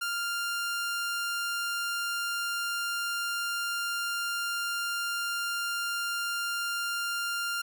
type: tone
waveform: sawtooth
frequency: 1396.9 Hz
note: F6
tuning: in tune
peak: -26 dBFS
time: 0.01-7.62 s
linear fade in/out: 10 ms
effects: none